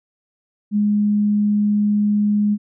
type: tone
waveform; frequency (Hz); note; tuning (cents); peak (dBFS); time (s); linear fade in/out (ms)
sine; 207.7; G#3; 0; -14; 0.71-2.58; 50
effects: none